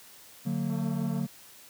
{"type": "chord", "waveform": "triangle", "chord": "D augmented", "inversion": "none", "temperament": "just", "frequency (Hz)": [146.83, 183.54, 229.4], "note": ["D3", "F#3", "A#3"], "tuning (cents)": [0, -14, -28], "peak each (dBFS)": -30, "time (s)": [0.45, 1.27], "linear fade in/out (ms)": 20}
{"type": "click train", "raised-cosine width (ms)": 1, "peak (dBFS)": -33, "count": 113, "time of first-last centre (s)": [0.7, 1.2], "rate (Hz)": 224}
{"effects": ["white hiss -52 dBFS RMS until 1.69 s", "high-pass 60 Hz 12 dB/octave"]}